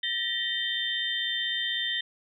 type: tone cluster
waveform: sine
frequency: 1792 / 1908 / 3118 / 3601 Hz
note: A6 / A#6 / G7 / A7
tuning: +31 / +40 / -10 / +39 cents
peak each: -38 / -33 / -31 / -31 dBFS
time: 0.03-2.01 s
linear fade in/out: 5 ms
effects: none